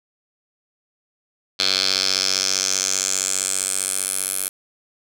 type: tone with band-pass filter sweep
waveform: 10% pulse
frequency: 95.2 Hz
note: F#2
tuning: 50 cents sharp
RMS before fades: -22 dBFS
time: 1.59-4.49 s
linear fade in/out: 10 ms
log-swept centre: 4200 to 11000 Hz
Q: 3.9
effects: none